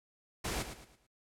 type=noise with echo; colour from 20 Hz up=pink; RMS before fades=-36 dBFS; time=0.44-0.63 s; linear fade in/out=10 ms; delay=110 ms; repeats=4; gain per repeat=-9 dB; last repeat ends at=1.07 s; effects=noise-tail reverb RT60 0.1 s tail -24 dB re dry + low-pass 11000 Hz 12 dB/octave